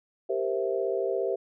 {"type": "chord", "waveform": "sine", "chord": "C dominant seventh", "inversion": "second", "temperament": "equal", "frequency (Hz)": [392, 466.2, 523.3, 659.3], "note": ["G4", "Bb4", "C5", "E5"], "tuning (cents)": [0, 0, 0, 0], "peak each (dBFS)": [-29, -32, -31, -33], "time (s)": [0.29, 1.36], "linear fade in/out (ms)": 10, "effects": []}